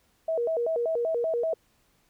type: tone with vibrato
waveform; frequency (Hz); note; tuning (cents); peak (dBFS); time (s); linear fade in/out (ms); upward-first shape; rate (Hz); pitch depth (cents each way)
sine; 554.4; C#5; 0; -24; 0.28-1.54; 5; square; 5.2; 270
effects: pink hiss -67 dBFS RMS until 2.09 s